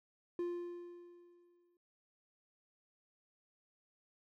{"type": "tone with exponential decay", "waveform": "triangle", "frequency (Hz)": 349.2, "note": "F4", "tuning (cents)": 0, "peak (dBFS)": -32, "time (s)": [0.39, 1.77], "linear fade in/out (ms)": 2, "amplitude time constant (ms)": 300, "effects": []}